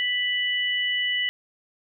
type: tone pair together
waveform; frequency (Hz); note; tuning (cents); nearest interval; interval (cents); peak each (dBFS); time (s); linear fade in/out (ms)
sine; 1975.5 / 2960; B6 / F#7; 0 / 0; perfect fifth; 700; -25; 0-1.29; 0
effects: none